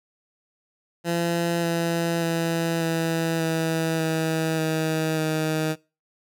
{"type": "tone with pitch steps", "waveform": "15% pulse", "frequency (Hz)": [170.1, 168.15, 166.21, 164.31, 162.42, 160.55, 158.71, 156.89], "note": ["F3", "E3", "E3", "E3", "E3", "E3", "D#3", "D#3"], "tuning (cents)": [-45, 35, 15, -5, -25, -45, 35, 15], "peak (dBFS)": -16, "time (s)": [1.04, 5.76], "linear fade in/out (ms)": 50, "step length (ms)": 590, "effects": ["noise-tail reverb RT60 0.3 s tail -23 dB re dry"]}